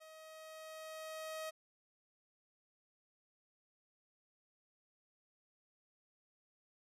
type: tone with level ramp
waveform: sawtooth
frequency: 632 Hz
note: D#5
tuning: 27 cents sharp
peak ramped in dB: -51 to -37 dBFS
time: 0-1.51 s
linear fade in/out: 20 ms
effects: resampled to 32000 Hz